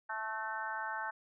harmonic tone with a mistuned harmonic, 219 Hz, A3, 8 cents flat, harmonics 3 / 4 / 5 / 6 / 7 / 8, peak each -49 / -40 / -45 / -46 / -40 / -47 dBFS, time 0.09-1.11 s, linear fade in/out 10 ms, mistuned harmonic 8, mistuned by +45 cents, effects none

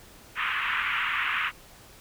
pink band-pass noise, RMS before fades -28 dBFS, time 0.35-1.52 s, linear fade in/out 50 ms, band 1100 to 2900 Hz, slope 48 dB/octave, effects pink hiss -51 dBFS RMS until 2 s

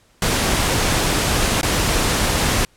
pink noise with dropouts, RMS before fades -18 dBFS, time 0.22-2.65 s, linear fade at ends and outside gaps 2 ms, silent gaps 1.613-1.63 s, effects pink hiss -56 dBFS RMS until 2.76 s + low-pass 11000 Hz 12 dB/octave

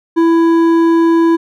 sine tone with hard clipping, 331.8 Hz, E4, 11 cents sharp, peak -9 dBFS, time 0.16-1.37 s, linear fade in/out 20 ms, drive 8 dB, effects none

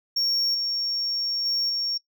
sine tone with level steps, 5520 Hz, F8, 21 cents flat, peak -18 / -23 / -20 / -23 dBFS, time 0.16-1.98 s, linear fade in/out 10 ms, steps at 0.54 / 1.45 / 1.69 s, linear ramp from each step 10 ms, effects noise-tail reverb RT60 0.1 s tail -19 dB re dry + tanh soft clip ceiling -20 dBFS

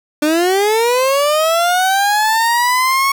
30% pulse linear sweep, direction up, 293.7 to 1108.7 Hz, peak -9 dBFS, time 0.22-3.12 s, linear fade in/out 5 ms, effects none

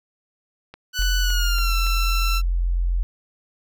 click train, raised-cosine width 0.3 ms, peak -23 dBFS, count 5, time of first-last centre 0.74-1.867 s, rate 3.55 Hz
15% pulse tone with pitch glide, 1489 to 1342 Hz, F#6 to E6, +11 to +31 cents, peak -17 dBFS, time 0.93-2.42 s, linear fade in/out 50 ms, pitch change -180 cents, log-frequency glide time 1.21-1.74 s
sine tone, 43.65 Hz, F1, in tune, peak -18 dBFS, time 0.99-3.03 s, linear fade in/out 0 ms
effects none

